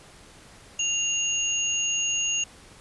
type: tone pair together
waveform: sine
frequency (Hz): 2794 / 6645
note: F7 / G#8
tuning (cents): 0 / 0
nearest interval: octave + minor third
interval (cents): 1500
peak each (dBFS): -26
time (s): 0.79-2.44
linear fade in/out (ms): 5
effects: pink hiss -50 dBFS RMS until 2.8 s + resampled to 24000 Hz